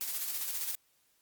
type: noise with tremolo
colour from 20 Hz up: blue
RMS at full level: -34 dBFS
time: 0.01-0.75 s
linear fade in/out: 0 ms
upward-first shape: square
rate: 15 Hz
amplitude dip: 40%
effects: white hiss -71 dBFS RMS until 1.21 s + Opus 48 kbps